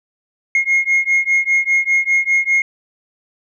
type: beating tone pair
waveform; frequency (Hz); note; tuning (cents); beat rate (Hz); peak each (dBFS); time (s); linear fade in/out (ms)
sine; 2147 / 2152; C7 / C7; +44 / +48; 5; -14; 0.55-2.62; 2
effects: tanh soft clip ceiling -9 dBFS